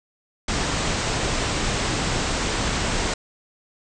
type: low-pass noise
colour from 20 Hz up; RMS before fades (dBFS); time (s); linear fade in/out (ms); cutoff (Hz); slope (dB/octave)
pink; -24; 0.48-3.14; 5; 8400; 96
effects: none